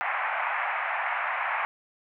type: band-pass noise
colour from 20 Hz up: pink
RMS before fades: -29 dBFS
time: 0.01-1.65 s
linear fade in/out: 0 ms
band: 700 to 2400 Hz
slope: 48 dB/octave
effects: none